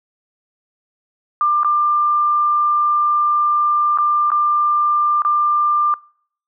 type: tone with dropouts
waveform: sine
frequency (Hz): 1192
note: D6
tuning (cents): +25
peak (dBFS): -12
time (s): 1.41-5.94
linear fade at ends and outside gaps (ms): 1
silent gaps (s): 1.633-1.646 / 3.975-3.985 / 4.304-4.317 / 5.22-5.249
effects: noise-tail reverb RT60 0.6 s tail -26 dB re dry